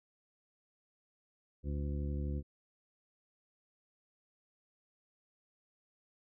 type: harmonic tone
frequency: 72 Hz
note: D2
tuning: 34 cents flat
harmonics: 1 / 2 / 3 / 4 / 5 / 7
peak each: -35 / -41 / -45 / -47 / -49 / -52 dBFS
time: 1.63-2.43 s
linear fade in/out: 50 ms
effects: none